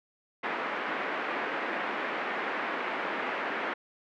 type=band-pass noise; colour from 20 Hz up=white; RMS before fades=-33 dBFS; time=0.43-3.74 s; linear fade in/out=10 ms; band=240 to 2100 Hz; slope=24 dB/octave; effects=none